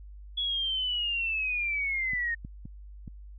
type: linear sweep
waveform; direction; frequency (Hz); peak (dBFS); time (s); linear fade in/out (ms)
sine; down; 3386 to 1835; -27; 0.37-2.35; 10
type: clicks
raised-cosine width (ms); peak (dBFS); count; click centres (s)
5; -28; 4; 2.134 / 2.449 / 2.655 / 3.078
effects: added 50 Hz sine -43 dBFS peak until 3.38 s